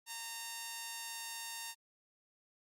5% pulse tone with amplitude modulation, 919 Hz, A#5, 25 cents flat, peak -28 dBFS, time 0.06-1.75 s, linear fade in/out 50 ms, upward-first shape sine, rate 224 Hz, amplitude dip 40%, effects Opus 48 kbps

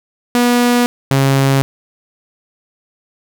sawtooth tone pair in turn, 242.7 / 136.21 Hz, B3 / C#3, -30 / -30 cents, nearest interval minor seventh, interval 1000 cents, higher first, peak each -6 dBFS, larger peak neither, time 0.35-0.86 / 1.11-1.62 s, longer neither, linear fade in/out 0 ms, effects none

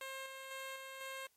10% pulse tone with tremolo, 533 Hz, C5, 32 cents sharp, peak -35 dBFS, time 0.01-1.27 s, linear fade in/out 2 ms, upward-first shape square, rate 2 Hz, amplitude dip 35%, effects white hiss -74 dBFS RMS until 1.36 s + MP3 64 kbps

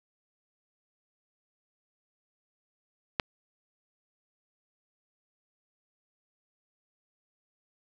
click, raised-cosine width 0.3 ms, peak -9 dBFS, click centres 3.198 s, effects none

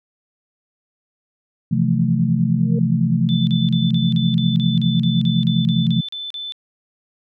sine chord, F major seventh, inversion second, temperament equal with one note detuned, 130.28 / 164.81 / 174.61 / 220 Hz, C3 / E3 / F3 / A3, -7 / 0 / 0 / 0 cents, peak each -20 dBFS, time 1.71-6.01 s, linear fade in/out 10 ms
sine tone with exponential growth, 466.2 Hz, A#4, in tune, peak -23 dBFS, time 2.55-2.79 s, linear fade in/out 5 ms, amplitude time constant 52 ms
sine tone bursts, 3520 Hz, A7, in tune, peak -26 dBFS, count 15, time 3.29-6.522 s, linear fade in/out 0 ms, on 180 ms, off 38 ms
effects none

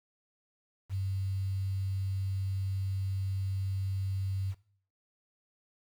sine tone with quantisation, 96.3 Hz, G2, 30 cents flat, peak -30 dBFS, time 0.89-4.55 s, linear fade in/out 50 ms, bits 9, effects noise-tail reverb RT60 0.5 s tail -19 dB re dry

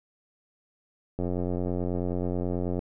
click train, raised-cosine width 2 ms, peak -17 dBFS, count 144, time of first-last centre 1.19-2.791 s, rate 89.3 Hz, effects none

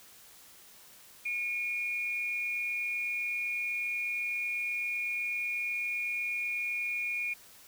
sine tone pair together, 2202 / 2430 Hz, C#7 / D#7, -12 / -42 cents, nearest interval major second, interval 170 cents, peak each -40 / -31 dBFS, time 1.25-7.34 s, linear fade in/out 10 ms, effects white hiss -55 dBFS RMS until 7.67 s

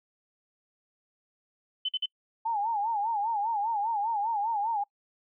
sine tone bursts, 3036 Hz, F#7, 44 cents sharp, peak -26 dBFS, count 3, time 1.85-2.059 s, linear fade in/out 5 ms, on 37 ms, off 49 ms
sine tone with vibrato, 865 Hz, A5, 30 cents flat, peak -26 dBFS, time 2.45-4.84 s, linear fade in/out 10 ms, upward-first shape sine, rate 5 Hz, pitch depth 130 cents each way
effects noise-tail reverb RT60 0.1 s tail -26 dB re dry

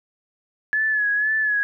sine tone with vibrato, 1707 Hz, G#6, 47 cents sharp, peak -18 dBFS, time 0.73-1.63 s, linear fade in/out 0 ms, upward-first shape sine, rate 2 Hz, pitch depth 49 cents each way, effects none

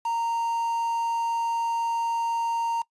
triangle tone with quantisation, 926 Hz, A#5, 12 cents flat, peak -22 dBFS, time 0.05-2.82 s, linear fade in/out 5 ms, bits 7, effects noise-tail reverb RT60 0.1 s tail -22 dB re dry + resampled to 24000 Hz

